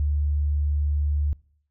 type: tone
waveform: sine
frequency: 73.3 Hz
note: D2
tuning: 3 cents flat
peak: -20 dBFS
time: 0-1.33 s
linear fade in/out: 0 ms
effects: noise-tail reverb RT60 0.6 s tail -24 dB re dry